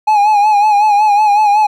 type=tone with vibrato; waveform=triangle; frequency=836 Hz; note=G#5; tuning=11 cents sharp; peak=-5 dBFS; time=0.07-1.67 s; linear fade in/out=10 ms; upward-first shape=sine; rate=5.4 Hz; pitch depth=59 cents each way; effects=none